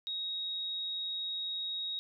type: tone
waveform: sine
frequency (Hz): 3778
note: A#7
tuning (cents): +22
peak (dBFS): -34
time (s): 0.07-1.99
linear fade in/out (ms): 0
effects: none